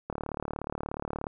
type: click train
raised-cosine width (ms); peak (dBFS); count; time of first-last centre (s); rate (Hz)
1; -19; 44; 0.1-1.268; 36.8
effects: none